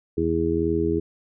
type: harmonic tone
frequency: 82.41 Hz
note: E2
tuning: in tune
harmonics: 1 / 2 / 3 / 4 / 5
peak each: -29 / -30 / -30 / -24 / -24 dBFS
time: 0.17-1 s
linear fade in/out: 10 ms
effects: none